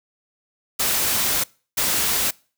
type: noise bursts at uneven times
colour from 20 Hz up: white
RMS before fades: -21 dBFS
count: 2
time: 0.79-1.44 / 1.77-2.31 s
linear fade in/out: 10 ms
effects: noise-tail reverb RT60 0.4 s tail -25 dB re dry